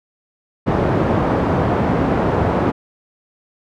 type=band-pass noise; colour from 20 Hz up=pink; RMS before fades=-17 dBFS; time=0.66-2.72 s; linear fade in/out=20 ms; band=100 to 920 Hz; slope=12 dB/octave; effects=none